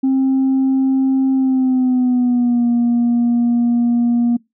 sine tone with pitch glide, 265.7 to 238.1 Hz, C4 to A#3, +27 to +37 cents, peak -10 dBFS, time 0.03-4.37 s, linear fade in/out 10 ms, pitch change -190 cents, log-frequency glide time 1.33-2.67 s, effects noise-tail reverb RT60 0.2 s tail -24 dB re dry + tanh soft clip ceiling -10 dBFS

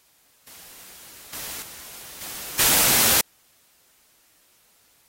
white noise with level steps, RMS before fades -45 / -34 / -41 / -35 / -18 dBFS, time 0.47-3.21 s, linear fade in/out 2 ms, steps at 1.33 / 1.62 / 2.21 / 2.59 s, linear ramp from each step 2 ms, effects white hiss -60 dBFS RMS until 5.08 s + AAC 48 kbps

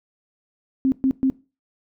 sine tone bursts, 264.7 Hz, C4, 20 cents sharp, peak -15 dBFS, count 3, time 0.85-1.3 s, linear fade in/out 0 ms, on 70 ms, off 120 ms, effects noise-tail reverb RT60 0.3 s tail -20 dB re dry

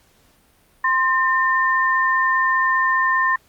sine tone pair together, 1046.5 / 1807.5 Hz, C6 / A6, 0 / +46 cents, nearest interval major sixth, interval 946 cents, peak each -18 dBFS, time 0.84-3.36 s, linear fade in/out 5 ms, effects pink hiss -57 dBFS RMS until 3.48 s + Opus 48 kbps

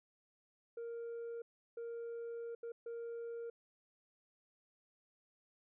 sine tone bursts at uneven times, 466.2 Hz, A#4, in tune, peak -39 dBFS, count 4, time 0.77-1.42 / 1.77-2.55 / 2.63-2.72 / 2.86-3.5 s, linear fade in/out 5 ms, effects tanh soft clip ceiling -41 dBFS

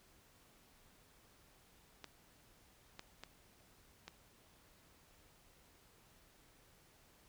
clicks, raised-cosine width 0.2 ms, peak -30 dBFS, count 4, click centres 2.043 / 2.994 / 3.236 / 4.08 s, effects pink hiss -67 dBFS RMS until 7.28 s

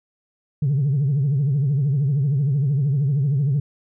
sine tone with vibrato, 139.8 Hz, C#3, 15 cents sharp, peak -15 dBFS, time 0.62-3.6 s, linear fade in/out 5 ms, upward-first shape triangle, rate 13 Hz, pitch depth 180 cents each way, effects tanh soft clip ceiling -14 dBFS

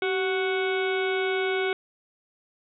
harmonic tone with a mistuned harmonic, 370 Hz, F#4, in tune, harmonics 1 / 2 / 3 / 4 / 6 / 7 / 8 / 9 / 10, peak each -25 / -34 / -40 / -32 / -32 / -43 / -43 / -40 / -42 dBFS, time 0.02-1.73 s, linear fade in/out 2 ms, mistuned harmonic 1, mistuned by +56 cents, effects none

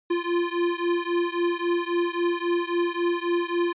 square beating tone pair, 344.7 / 348.4 Hz, F4 / F4, -23 / -4 cents, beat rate 3.7 Hz, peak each -26 / -27 dBFS, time 0.1-3.73 s, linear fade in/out 10 ms, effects resampled to 8000 Hz

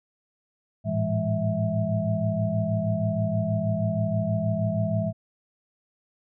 sine tone cluster, 106.7 / 113 / 166.3 / 204.1 / 653 Hz, G#2 / A2 / E3 / G#3 / E5, +47 / +47 / +16 / -30 / -17 cents, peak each -29 dBFS, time 0.84-5.13 s, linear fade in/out 50 ms, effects none

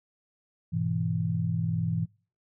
sine chord, E major, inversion first, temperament just, 103.01 / 123.61 / 164.81 Hz, G#2 / B2 / E3, -14 / +2 / 0 cents, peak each -31 / -32 / -28 dBFS, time 0.72-2.06 s, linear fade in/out 20 ms, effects noise-tail reverb RT60 0.4 s tail -26 dB re dry

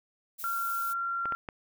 violet noise, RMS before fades -40 dBFS, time 0.38-0.94 s, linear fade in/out 20 ms
sine tone, 1375 Hz, F6, 27 cents flat, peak -29 dBFS, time 0.44-1.35 s, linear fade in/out 0 ms
clicks, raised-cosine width 0.5 ms, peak -22 dBFS, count 3, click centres 1.256 / 1.323 / 1.488 s
effects none

